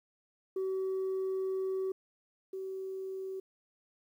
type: tone pair in turn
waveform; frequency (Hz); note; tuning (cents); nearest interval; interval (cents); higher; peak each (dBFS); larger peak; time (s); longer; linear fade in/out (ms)
sine; 380 / 381.6; F#4 / G4; +46 / -47; unison; 7; second; -29 / -36; first; 0.56-1.92 / 2.53-3.4; first; 5
effects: tanh soft clip ceiling -29 dBFS + 11-bit